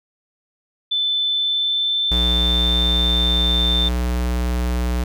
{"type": "tone with pitch glide", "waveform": "sine", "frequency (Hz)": [3520, 3571], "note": ["A7", "A7"], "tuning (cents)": [0, 25], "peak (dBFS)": -17, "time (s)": [0.91, 3.89], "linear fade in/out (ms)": 10, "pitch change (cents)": 25, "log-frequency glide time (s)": [1.27, 2.83]}
{"type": "tone", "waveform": "square", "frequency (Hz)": 61, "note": "B1", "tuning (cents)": -21, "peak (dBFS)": -19, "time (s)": [2.11, 5.04], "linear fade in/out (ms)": 5}
{"effects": []}